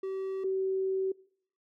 triangle / sine tone pair in turn, 383.5 / 381.6 Hz, G4 / G4, -38 / -47 cents, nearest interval unison, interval 9 cents, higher first, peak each -30 / -27 dBFS, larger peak second, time 0.03-0.44 / 0.44-1.12 s, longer second, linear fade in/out 5 ms, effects noise-tail reverb RT60 0.6 s tail -23 dB re dry

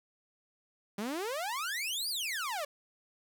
sawtooth exponential two-way sweep, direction up then down, 193.3 to 4978 to 555 Hz, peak -30 dBFS, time 0.98-2.65 s, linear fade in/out 5 ms, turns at 2.09 s, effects 10-bit

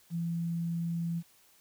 sine tone with quantisation, 168.5 Hz, E3, 38 cents sharp, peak -30 dBFS, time 0.1-1.23 s, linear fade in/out 50 ms, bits 10, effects white hiss -63 dBFS RMS until 1.6 s

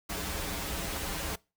pink noise with comb filter, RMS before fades -35 dBFS, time 0.09-1.36 s, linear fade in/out 10 ms, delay 8.2 ms, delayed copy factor -0.9, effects noise-tail reverb RT60 0.3 s tail -24 dB re dry

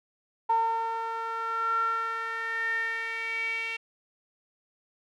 sawtooth tone with band-pass filter sweep, 454.4 Hz, A#4, 44 cents flat, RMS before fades -30 dBFS, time 0.49-3.77 s, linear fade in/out 10 ms, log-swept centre 920 to 2500 Hz, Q 9.5, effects none

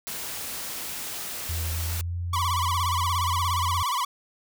white noise, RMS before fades -34 dBFS, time 0.07-2.01 s, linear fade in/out 0 ms
sine tone with pitch glide, 82.41 to 87.31 Hz, E2 to F2, 0 to 0 cents, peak -27 dBFS, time 1.49-3.83 s, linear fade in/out 5 ms, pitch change +100 cents, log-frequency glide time 1.84-2.15 s
45% pulse tone with vibrato, 1064 Hz, C6, 29 cents sharp, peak -24 dBFS, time 2.33-4.05 s, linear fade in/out 5 ms, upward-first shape sine, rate 17 Hz, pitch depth 160 cents each way
effects none

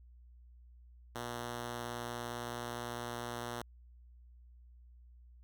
5% pulse tone, 119.7 Hz, A#2, 46 cents sharp, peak -28 dBFS, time 1.15-3.62 s, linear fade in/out 5 ms, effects added 60 Hz sine -55 dBFS peak until 5.43 s

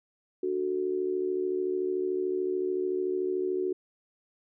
sine tone with amplitude modulation, 370 Hz, F#4, in tune, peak -23 dBFS, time 0.43-3.73 s, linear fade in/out 5 ms, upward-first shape sine, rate 73.6 Hz, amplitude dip 75%, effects none

